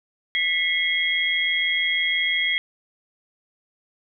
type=tone cluster; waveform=sine; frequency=1985 / 2151 / 3288 Hz; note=B6 / C7 / G#7; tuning=+8 / +47 / -18 cents; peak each=-24 dBFS; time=0.35-2.58 s; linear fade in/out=0 ms; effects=none